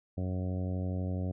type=harmonic tone; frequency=92.1 Hz; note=F#2; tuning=7 cents flat; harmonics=1 / 2 / 3 / 4 / 5 / 6 / 7 / 8; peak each=-32 / -37 / -41 / -48 / -48 / -46 / -49 / -54 dBFS; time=0.17-1.32 s; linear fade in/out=10 ms; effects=none